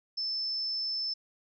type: tone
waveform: sine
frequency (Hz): 5274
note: E8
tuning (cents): 0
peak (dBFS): -30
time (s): 0.17-1.14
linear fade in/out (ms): 10
effects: none